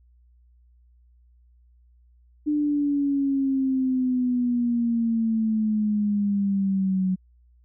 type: exponential sweep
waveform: sine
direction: down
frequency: 300 to 185 Hz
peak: -20 dBFS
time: 2.46-7.16 s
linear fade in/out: 20 ms
effects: added 60 Hz sine -54 dBFS peak until 7.64 s